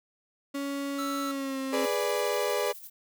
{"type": "tone with pitch glide", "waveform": "35% pulse", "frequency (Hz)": [279.7, 266.8], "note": ["C#4", "C4"], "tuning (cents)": [16, 34], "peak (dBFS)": -29, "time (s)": [0.54, 1.86], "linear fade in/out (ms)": 10, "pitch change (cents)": -82, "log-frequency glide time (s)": [1.23, 1.59]}
{"type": "tone", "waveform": "square", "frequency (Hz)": 1327, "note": "E6", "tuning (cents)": 11, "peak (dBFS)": -34, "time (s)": [0.98, 1.32], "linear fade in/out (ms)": 10}
{"type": "chord", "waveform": "35% pulse", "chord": "G# diminished", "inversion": "none", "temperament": "equal", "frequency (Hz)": [415.3, 493.9, 587.3], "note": ["G#4", "B4", "D5"], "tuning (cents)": [0, 0, 0], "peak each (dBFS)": -29, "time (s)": [1.72, 2.73], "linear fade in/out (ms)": 20}
{"type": "noise with tremolo", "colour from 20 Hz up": "violet", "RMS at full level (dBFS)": -44, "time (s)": [1.83, 2.9], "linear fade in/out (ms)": 10, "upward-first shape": "square", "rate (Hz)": 12, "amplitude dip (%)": 45}
{"effects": []}